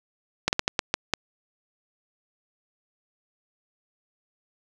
slowing click train, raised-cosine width 0.2 ms, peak -4 dBFS, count 7, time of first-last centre 0.48-1.137 s, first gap 49 ms, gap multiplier 1.32, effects none

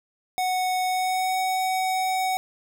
square tone with pitch glide, 739 to 750.2 Hz, F#5 to F#5, -2 to +24 cents, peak -23 dBFS, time 0.38-2.37 s, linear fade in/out 0 ms, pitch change +26 cents, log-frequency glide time 0.86-1.4 s, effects none

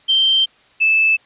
sine tone pair in turn, 3136 / 2626 Hz, G7 / E7, 0 / -7 cents, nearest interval minor third, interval 307 cents, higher first, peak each -11 dBFS, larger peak neither, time 0.08-0.46 / 0.8-1.17 s, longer first, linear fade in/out 20 ms, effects white hiss -52 dBFS RMS until 1.25 s + resampled to 8000 Hz

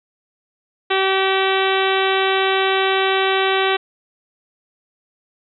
harmonic tone, 383.9 Hz, G4, 36 cents flat, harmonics 1 / 2 / 3 / 4 / 5 / 6 / 7 / 8 / 9 / 10, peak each -19 / -22 / -24 / -25 / -26 / -27 / -27 / -28 / -29 / -29 dBFS, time 0.9-3.77 s, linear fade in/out 10 ms, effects none

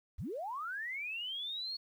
sine linear sweep, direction up, 38 to 4386 Hz, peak -37 dBFS, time 0.18-1.77 s, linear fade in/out 10 ms, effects 11-bit

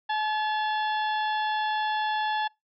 harmonic tone with a mistuned harmonic, 858 Hz, A5, 44 cents flat, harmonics 1 / 2 / 3 / 4 / 5 / 6, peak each -26 / -31 / -41 / -37 / -46 / -53 dBFS, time 0.09-2.48 s, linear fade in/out 10 ms, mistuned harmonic 3, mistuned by +100 cents, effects noise-tail reverb RT60 0.2 s tail -25 dB re dry

